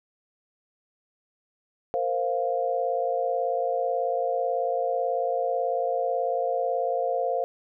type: chord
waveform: sine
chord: Bb suspended second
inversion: none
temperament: just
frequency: 466.2 / 524.4 / 699.2 Hz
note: Bb4 / C5 / F5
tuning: 0 / +4 / +2 cents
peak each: -30 / -27 / -27 dBFS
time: 1.94-7.44 s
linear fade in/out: 0 ms
effects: none